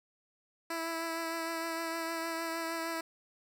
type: tone with vibrato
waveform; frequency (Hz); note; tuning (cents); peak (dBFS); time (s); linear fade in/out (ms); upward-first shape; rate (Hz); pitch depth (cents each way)
10% pulse; 329.6; E4; 0; -26; 0.7-3.01; 5; triangle; 6.5; 21
effects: none